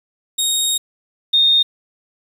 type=tone pair in turn; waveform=20% pulse / sine; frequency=3738 / 3678 Hz; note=A#7 / A#7; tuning=+4 / -24 cents; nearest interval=unison; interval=28 cents; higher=first; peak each=-10 dBFS; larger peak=neither; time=0.38-0.78 / 1.33-1.63 s; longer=first; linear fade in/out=10 ms; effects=7-bit